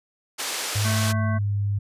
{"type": "band-pass noise", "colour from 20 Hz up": "white", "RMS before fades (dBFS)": -29, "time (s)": [0.38, 1.13], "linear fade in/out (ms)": 20, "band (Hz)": [370, 7800], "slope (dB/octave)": 12}
{"type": "tone with pitch glide", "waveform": "sine", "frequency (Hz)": [103.83, 101.4], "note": ["G#2", "G#2"], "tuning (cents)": [0, -41], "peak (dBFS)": -21, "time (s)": [0.75, 1.79], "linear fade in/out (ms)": 10, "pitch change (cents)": -41, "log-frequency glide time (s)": [1.03, 1.58]}
{"type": "harmonic tone", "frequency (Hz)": 220, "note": "A3", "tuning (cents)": 0, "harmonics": [1, 3, 5, 7, 9], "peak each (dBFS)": [-28, -33, -34, -34, -40], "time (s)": [0.84, 1.39], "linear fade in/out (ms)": 20}
{"effects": ["resampled to 32000 Hz"]}